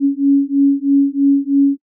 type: beating tone pair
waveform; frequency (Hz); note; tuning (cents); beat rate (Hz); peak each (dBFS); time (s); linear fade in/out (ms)
sine; 277.2 / 280.3; C#4 / C#4; 0 / +19; 3.1; -13; 0-1.78; 50
effects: noise-tail reverb RT60 0.1 s tail -23 dB re dry